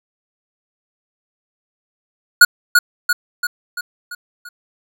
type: tone with echo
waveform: square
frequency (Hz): 1447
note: F#6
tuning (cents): -39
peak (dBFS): -3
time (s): 2.41-2.45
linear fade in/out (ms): 5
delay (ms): 340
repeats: 6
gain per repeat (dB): -5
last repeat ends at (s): 4.49
effects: none